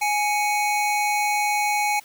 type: tone pair together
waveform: square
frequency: 834.2 / 2227 Hz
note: G#5 / C#7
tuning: +7 / +7 cents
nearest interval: octave + perfect fourth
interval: 1700 cents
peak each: -22 / -26 dBFS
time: 0.01-2 s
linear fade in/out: 10 ms
effects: white hiss -50 dBFS RMS until 2.04 s